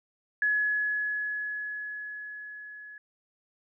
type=tone with level ramp; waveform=sine; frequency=1694 Hz; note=G#6; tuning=34 cents sharp; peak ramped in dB=-22 to -43 dBFS; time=0.42-2.98 s; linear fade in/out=2 ms; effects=none